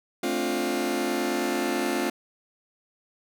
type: chord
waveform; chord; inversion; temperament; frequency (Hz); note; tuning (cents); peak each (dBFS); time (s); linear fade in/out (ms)
sawtooth; D minor seventh; second; just; 220.2 / 264.3 / 293.7 / 352.4; A3 / C4 / D4 / F4; +2 / +18 / 0 / +16; -29 / -26 / -28 / -24; 0.23-2.1; 5
effects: none